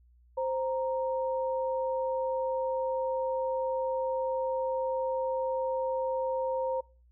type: tone pair together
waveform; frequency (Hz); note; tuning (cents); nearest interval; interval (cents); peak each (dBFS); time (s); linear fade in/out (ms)
sine; 523.2 / 932.3; C5 / A#5; 0 / 0; minor seventh; 1000; -29 / -34; 0.37-6.81; 10
effects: noise-tail reverb RT60 0.4 s tail -25 dB re dry + added 60 Hz sine -58 dBFS peak until 7.11 s